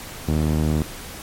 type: tone with band-pass filter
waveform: sawtooth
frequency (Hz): 77.2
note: D#2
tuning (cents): -13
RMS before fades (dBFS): -20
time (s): 0.28-0.82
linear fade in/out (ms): 0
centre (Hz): 200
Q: 0.83
effects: pink hiss -36 dBFS RMS until 1.22 s + MP3 64 kbps